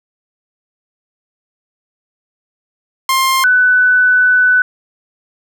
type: tone pair in turn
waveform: sawtooth / sine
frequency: 1058 / 1496.2 Hz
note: C6 / F#6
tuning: +19 / +19 cents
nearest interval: tritone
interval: 600 cents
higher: second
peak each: -7 dBFS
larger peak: neither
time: 3.09-3.44 / 3.44-4.62 s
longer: second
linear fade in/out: 2 ms
effects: none